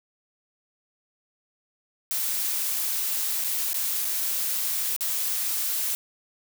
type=noise with dropouts; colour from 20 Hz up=blue; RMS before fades=-27 dBFS; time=2.11-5.95 s; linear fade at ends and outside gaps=0 ms; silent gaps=3.44-3.445 / 3.732-3.743 / 4.047-4.051 / 4.964-5.008 s; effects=none